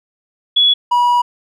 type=tone pair in turn; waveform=sine / triangle; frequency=3386 / 969.6 Hz; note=G#7 / B5; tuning=+33 / -32 cents; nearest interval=octave + minor seventh; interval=2165 cents; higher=first; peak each=-8 dBFS; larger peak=neither; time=0.56-0.74 / 0.91-1.22 s; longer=second; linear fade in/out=10 ms; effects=none